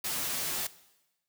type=noise with comb filter; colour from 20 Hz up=white; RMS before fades=-33 dBFS; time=0.04-0.67 s; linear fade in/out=5 ms; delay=9.5 ms; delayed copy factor=-0.55; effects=noise-tail reverb RT60 1.0 s tail -18 dB re dry + high-pass 60 Hz 12 dB/octave